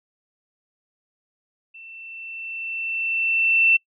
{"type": "tone with level ramp", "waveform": "sine", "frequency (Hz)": 2682, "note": "E7", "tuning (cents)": 29, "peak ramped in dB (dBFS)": [-40, -12], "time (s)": [1.74, 3.77], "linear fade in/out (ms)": 10, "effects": ["noise-tail reverb RT60 0.1 s tail -26 dB re dry"]}